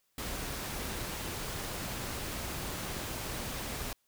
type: noise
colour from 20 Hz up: pink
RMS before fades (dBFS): -38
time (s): 0.18-3.93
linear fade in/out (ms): 2
effects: white hiss -75 dBFS RMS until 4.07 s